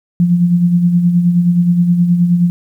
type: tone with tremolo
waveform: sine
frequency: 174.61 Hz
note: F3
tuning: in tune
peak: -6 dBFS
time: 0.2-2.5 s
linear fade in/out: 0 ms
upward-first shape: sine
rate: 9.5 Hz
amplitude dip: 50%
effects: 8-bit